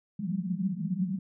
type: band-pass noise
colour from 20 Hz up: white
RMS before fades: -31 dBFS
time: 0.19-1.19 s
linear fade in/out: 5 ms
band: 170 to 200 Hz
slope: 96 dB/octave
effects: none